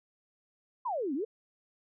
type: exponential two-way sweep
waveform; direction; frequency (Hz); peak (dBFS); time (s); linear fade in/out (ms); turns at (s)
sine; down then up; 1075 to 252.9 to 481; -30; 0.85-1.25; 10; 1.14
effects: none